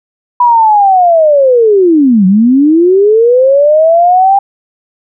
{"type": "linear two-way sweep", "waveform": "sine", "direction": "down then up", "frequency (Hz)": [987.8, 181, 801], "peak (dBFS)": -3, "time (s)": [0.4, 4.39], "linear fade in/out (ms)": 5, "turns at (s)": 2.26, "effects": []}